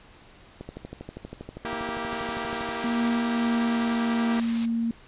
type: click train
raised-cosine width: 2 ms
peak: -23 dBFS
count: 27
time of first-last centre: 0.61-2.69 s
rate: 12.5 Hz
type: chord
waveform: 10% pulse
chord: E diminished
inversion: second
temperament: equal with one note detuned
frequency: 233.1 / 324.3 / 392 Hz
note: Bb3 / E4 / G4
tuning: 0 / -28 / 0 cents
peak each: -24 / -28 / -26 dBFS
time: 1.65-4.4 s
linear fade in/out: 2 ms
type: noise with tremolo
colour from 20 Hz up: white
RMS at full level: -35 dBFS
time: 2.11-4.66 s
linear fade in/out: 5 ms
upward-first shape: sine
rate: 16 Hz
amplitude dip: 25%
type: tone with pitch glide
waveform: sine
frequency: 235.6 to 230.5 Hz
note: A#3 to A#3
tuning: +19 to -19 cents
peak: -23 dBFS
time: 2.84-4.91 s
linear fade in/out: 2 ms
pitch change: -38 cents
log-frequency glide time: 3.25-4.66 s
effects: pink hiss -52 dBFS RMS until 5.07 s + resampled to 8000 Hz